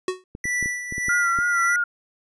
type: tone with exponential decay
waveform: square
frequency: 370 Hz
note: F#4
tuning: in tune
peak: -19 dBFS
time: 0.08-0.24 s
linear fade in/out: 2 ms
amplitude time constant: 33 ms
type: clicks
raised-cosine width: 3 ms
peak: -21 dBFS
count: 8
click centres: 0.351 / 0.455 / 0.627 / 0.659 / 0.924 / 0.981 / 1.084 / 1.388 s
type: tone with tremolo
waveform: square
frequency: 1967 Hz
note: B6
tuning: 7 cents flat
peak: -22 dBFS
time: 0.44-1.76 s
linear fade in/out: 2 ms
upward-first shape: sine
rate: 1.8 Hz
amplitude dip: 65%
type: tone with vibrato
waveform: sine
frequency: 1400 Hz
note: F6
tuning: 4 cents sharp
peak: -19 dBFS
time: 1.09-1.84 s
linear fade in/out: 5 ms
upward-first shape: sine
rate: 3.3 Hz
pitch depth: 41 cents each way
effects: resampled to 22050 Hz